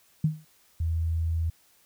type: tone with exponential decay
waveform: sine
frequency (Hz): 155.56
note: D#3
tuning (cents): 0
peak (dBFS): -17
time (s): 0.24-0.45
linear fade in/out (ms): 5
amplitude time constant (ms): 45
type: tone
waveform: sine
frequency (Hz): 82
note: E2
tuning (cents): -9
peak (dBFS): -24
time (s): 0.8-1.5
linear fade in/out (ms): 5
effects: white hiss -62 dBFS RMS until 1.85 s